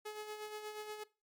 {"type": "tone with tremolo", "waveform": "sawtooth", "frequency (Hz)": 424.8, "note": "G#4", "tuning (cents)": 39, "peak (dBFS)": -37, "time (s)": [0.05, 1.04], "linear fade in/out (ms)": 10, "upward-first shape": "sine", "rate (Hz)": 8.4, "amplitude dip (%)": 50, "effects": ["noise-tail reverb RT60 0.3 s tail -20 dB re dry", "MP3 96 kbps"]}